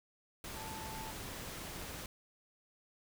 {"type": "tone in noise", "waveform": "sine", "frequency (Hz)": 880, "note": "A5", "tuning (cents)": 0, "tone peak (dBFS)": -47, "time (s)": [0.56, 1.11], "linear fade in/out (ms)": 2, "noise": "pink", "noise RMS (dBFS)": -45, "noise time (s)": [0.44, 2.06], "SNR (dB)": -5, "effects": []}